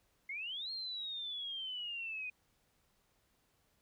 sine exponential two-way sweep, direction up then down, 2093 to 4265 to 2471 Hz, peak -39 dBFS, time 0.29-2.3 s, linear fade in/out 5 ms, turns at 0.71 s, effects pink hiss -75 dBFS RMS until 3.81 s

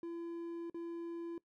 triangle tone with dropouts, 338.1 Hz, E4, 44 cents sharp, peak -38 dBFS, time 0.03-1.38 s, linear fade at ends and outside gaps 2 ms, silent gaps 0.699-0.744 s, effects noise-tail reverb RT60 0.1 s tail -21 dB re dry

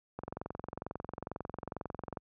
click train, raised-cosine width 1 ms, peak -24 dBFS, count 45, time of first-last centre 0.19-2.172 s, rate 22.2 Hz, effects high-pass 60 Hz 12 dB/octave

